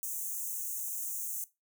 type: high-pass noise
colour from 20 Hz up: white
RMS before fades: -37 dBFS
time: 0.03-1.44 s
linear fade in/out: 0 ms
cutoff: 6100 Hz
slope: 96 dB/octave
effects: noise-tail reverb RT60 0.2 s tail -17 dB re dry